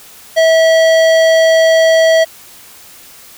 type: tone with hard clipping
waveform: sine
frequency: 649 Hz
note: E5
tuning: 27 cents flat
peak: -8 dBFS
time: 0.36-2.25 s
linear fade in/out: 20 ms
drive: 15 dB
effects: white hiss -38 dBFS RMS until 3.37 s